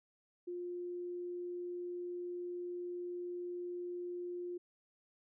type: tone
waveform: sine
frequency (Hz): 353.4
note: F4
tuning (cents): +21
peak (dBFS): -39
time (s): 0.47-4.58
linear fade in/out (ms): 10
effects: none